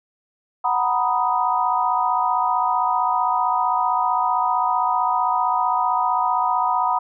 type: chord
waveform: sine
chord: B major seventh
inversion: second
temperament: equal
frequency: 740 / 932.3 / 987.8 / 1244.5 Hz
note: F#5 / A#5 / B5 / D#6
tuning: 0 / 0 / 0 / 0 cents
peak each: -23 / -24 / -21 / -24 dBFS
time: 0.64-6.99 s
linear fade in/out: 10 ms
effects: none